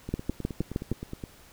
two click trains, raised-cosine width 3 ms, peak -14 / -22 dBFS, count 6 / 12, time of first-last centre 0.14-0.916 / 0.09-1.238 s, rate 6.44 / 9.58 Hz, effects pink hiss -54 dBFS RMS until 1.52 s

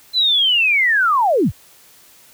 sine linear sweep, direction down, 4091 to 46.25 Hz, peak -12 dBFS, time 0.13-1.52 s, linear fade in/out 50 ms, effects white hiss -48 dBFS RMS until 2.33 s

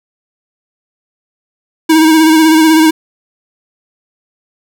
square tone with vibrato, 317.4 Hz, D#4, 35 cents sharp, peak -5 dBFS, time 1.89-2.91 s, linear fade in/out 10 ms, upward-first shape sine, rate 16 Hz, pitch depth 37 cents each way, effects none

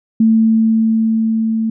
sine tone with level ramp, 222.9 Hz, A3, 23 cents sharp, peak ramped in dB -7 to -14 dBFS, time 0.2-1.7 s, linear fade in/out 5 ms, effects none

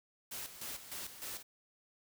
white noise with tremolo, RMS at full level -43 dBFS, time 0.31-1.43 s, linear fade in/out 10 ms, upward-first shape square, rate 3.3 Hz, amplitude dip 65%, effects none

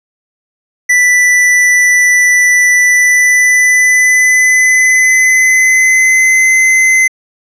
square tone with pitch glide, 1979 to 2052 Hz, B6 to C7, +3 to -34 cents, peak -6 dBFS, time 0.89-7.08 s, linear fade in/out 10 ms, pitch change +63 cents, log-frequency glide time 2.78-6.51 s, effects low-pass 10000 Hz 12 dB/octave

